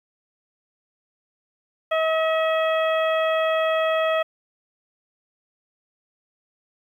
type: harmonic tone with a mistuned harmonic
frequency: 640 Hz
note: D#5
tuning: 49 cents sharp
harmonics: 1 / 2 / 3 / 4 / 5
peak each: -20 / -26 / -30 / -32 / -34 dBFS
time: 1.91-4.23 s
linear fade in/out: 10 ms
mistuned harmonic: 5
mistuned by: +37 cents
effects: 9-bit